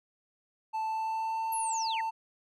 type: tone with pitch glide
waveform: triangle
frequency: 880 to 894.9 Hz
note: A5 to A5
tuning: 0 to +29 cents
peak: -28 dBFS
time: 0.73-2.11 s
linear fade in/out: 20 ms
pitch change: +29 cents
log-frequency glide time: 0.84-1.42 s
type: linear sweep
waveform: sine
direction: down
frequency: 11580 to 1725 Hz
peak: -34 dBFS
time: 1.52-2.01 s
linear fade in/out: 5 ms
effects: none